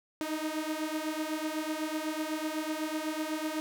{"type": "beating tone pair", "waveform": "sawtooth", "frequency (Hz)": [307.2, 315.2], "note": ["D#4", "D#4"], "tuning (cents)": [-22, 23], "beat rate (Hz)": 8, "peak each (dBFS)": -31, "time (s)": [0.21, 3.6], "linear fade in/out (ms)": 0, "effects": []}